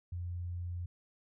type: tone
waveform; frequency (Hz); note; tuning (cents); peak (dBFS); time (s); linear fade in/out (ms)
sine; 87.8; F2; +10; -36; 0.12-0.86; 5
effects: none